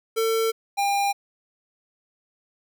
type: tone pair in turn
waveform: square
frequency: 450 / 801.8 Hz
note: A4 / G5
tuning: +39 / +39 cents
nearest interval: minor seventh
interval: 1000 cents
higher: second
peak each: -21 dBFS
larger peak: neither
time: 0.16-0.52 / 0.77-1.13 s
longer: neither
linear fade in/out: 20 ms
effects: none